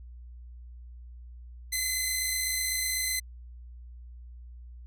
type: tone pair together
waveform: 10% pulse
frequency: 2017 / 2045 Hz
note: B6 / C7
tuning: +36 / -40 cents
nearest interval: unison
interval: 24 cents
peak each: -28 / -19 dBFS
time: 1.72-3.2 s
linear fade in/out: 10 ms
effects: added 60 Hz sine -43 dBFS peak until 4.86 s